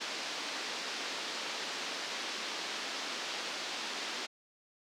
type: band-pass noise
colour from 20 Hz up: white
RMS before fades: -39 dBFS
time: 0-4.27 s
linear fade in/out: 20 ms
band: 230 to 5200 Hz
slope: 24 dB/octave
effects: none